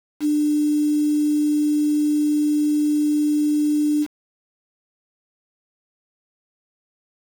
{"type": "tone with quantisation", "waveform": "sine", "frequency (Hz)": 298.1, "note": "D4", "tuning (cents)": 26, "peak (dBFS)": -16, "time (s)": [0.2, 4.07], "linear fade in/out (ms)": 50, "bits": 6, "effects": []}